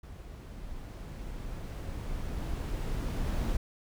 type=noise with level ramp; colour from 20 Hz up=brown; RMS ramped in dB=-45 to -30 dBFS; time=0.03-3.57 s; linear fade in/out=5 ms; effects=none